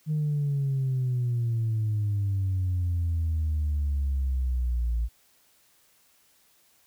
sine exponential sweep, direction down, 155.56 to 56 Hz, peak -22 dBFS, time 0.06-5.09 s, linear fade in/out 50 ms, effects tanh soft clip ceiling -21 dBFS + white hiss -63 dBFS RMS until 6.86 s

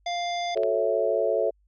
harmonic tone, 698.5 Hz, F5, in tune, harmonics 1 / 3 / 5 / 7 / 9, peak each -27 / -36 / -36 / -41 / -46 dBFS, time 0.06-0.55 s, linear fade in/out 5 ms
sine chord, F# minor seventh, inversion none, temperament equal with one note detuned, 368.1 / 440 / 554.4 / 659.3 Hz, F#4 / A4 / C#5 / E5, -9 / 0 / 0 / 0 cents, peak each -31 / -26 / -26 / -26 dBFS, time 0.55-1.51 s, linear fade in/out 20 ms
clicks, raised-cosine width 0.3 ms, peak -24 dBFS, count 2, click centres 0.574 / 0.634 s
effects added 50 Hz sine -61 dBFS peak until 1.67 s

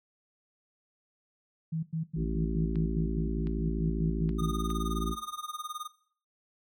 sine tone bursts, 160.9 Hz, E3, 42 cents flat, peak -29 dBFS, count 14, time 1.72-4.521 s, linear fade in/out 10 ms, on 110 ms, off 97 ms
harmonic tone, 55 Hz, A1, in tune, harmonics 1 / 3 / 4 / 5 / 6 / 7, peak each -32 / -37 / -38 / -39 / -40 / -40 dBFS, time 2.15-5.16 s, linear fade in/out 50 ms
clicks, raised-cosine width 0.3 ms, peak -33 dBFS, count 4, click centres 2.757 / 3.471 / 4.292 / 4.703 s
square tone with tremolo, 1226 Hz, D#6, 26 cents flat, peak -34 dBFS, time 4.38-5.88 s, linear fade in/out 20 ms, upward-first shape sine, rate 19 Hz, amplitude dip 90%
effects noise-tail reverb RT60 0.5 s tail -17 dB re dry

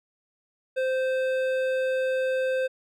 sine tone with hard clipping, 520 Hz, C5, 11 cents flat, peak -25 dBFS, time 0.76-2.68 s, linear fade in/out 20 ms, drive 11 dB, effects none

